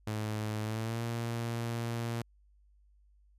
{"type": "tone with pitch glide", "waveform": "sawtooth", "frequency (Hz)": [107.6, 116.66], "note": ["A2", "A#2"], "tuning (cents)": [-38, 2], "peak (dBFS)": -29, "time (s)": [0.07, 2.22], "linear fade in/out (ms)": 5, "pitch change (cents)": 140, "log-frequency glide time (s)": [0.62, 1.02], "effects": ["added 50 Hz sine -61 dBFS peak until 3.38 s", "resampled to 32000 Hz"]}